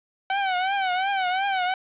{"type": "tone with vibrato", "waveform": "sawtooth", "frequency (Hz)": 760, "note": "F#5", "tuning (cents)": 46, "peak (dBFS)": -18, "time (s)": [0.3, 1.74], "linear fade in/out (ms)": 2, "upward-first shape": "triangle", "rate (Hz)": 2.8, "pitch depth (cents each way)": 110, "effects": ["resampled to 8000 Hz", "8-bit"]}